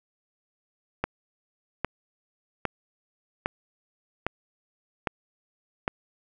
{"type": "click train", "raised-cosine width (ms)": 0.5, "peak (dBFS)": -10, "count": 7, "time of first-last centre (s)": [1.04, 5.879], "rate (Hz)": 1.24, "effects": []}